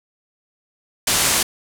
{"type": "low-pass noise", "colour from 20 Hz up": "white", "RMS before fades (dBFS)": -18, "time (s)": [1.07, 1.43], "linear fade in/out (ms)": 5, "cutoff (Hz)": 11000, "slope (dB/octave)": 24, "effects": []}